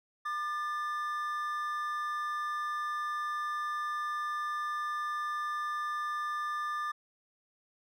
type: tone pair together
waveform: triangle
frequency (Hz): 1200 / 1749.5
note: D6 / A6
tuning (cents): +37 / -10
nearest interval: perfect fifth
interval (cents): 653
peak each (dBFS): -31 / -38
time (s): 0.25-6.92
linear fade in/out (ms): 10
effects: none